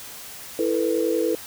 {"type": "chord", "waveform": "sine", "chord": "E suspended fourth", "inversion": "none", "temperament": "equal with one note detuned", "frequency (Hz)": [329.6, 440, 490.2], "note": ["E4", "A4", "B4"], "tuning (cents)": [0, 0, -13], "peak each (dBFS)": -24, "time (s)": [0.59, 1.35], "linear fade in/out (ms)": 2, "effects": ["white hiss -39 dBFS RMS until 1.46 s"]}